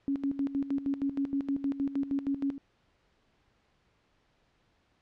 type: tone with tremolo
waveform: sine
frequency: 277.2 Hz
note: C#4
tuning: in tune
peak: -26 dBFS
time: 0.08-2.58 s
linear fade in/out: 0 ms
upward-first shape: square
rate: 6.4 Hz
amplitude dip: 75%
effects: pink hiss -70 dBFS RMS until 5.01 s + low-pass 4000 Hz 12 dB/octave